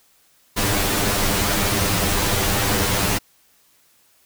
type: noise with comb filter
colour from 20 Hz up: pink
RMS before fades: -20 dBFS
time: 0.56-3.19 s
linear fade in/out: 20 ms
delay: 10 ms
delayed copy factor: +0.8
effects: white hiss -58 dBFS RMS until 4.25 s